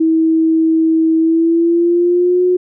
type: tone with pitch glide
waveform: sine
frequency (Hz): 322.6 to 362.1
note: E4 to F#4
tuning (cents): -37 to -37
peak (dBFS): -9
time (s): 0-2.57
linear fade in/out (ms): 10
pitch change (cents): +200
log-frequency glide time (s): 1.18-2.43
effects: none